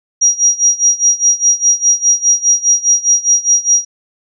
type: tone with tremolo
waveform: sine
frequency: 5730 Hz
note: F8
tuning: 44 cents sharp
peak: -5 dBFS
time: 0.21-3.85 s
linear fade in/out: 10 ms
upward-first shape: sine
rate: 4.9 Hz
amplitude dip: 90%
effects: none